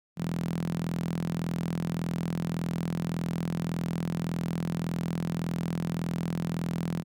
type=tone with high-pass filter; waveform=sawtooth; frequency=41.75 Hz; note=E1; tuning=23 cents sharp; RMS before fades=-31 dBFS; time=0.16-7.04 s; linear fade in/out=50 ms; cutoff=170 Hz; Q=4.8; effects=none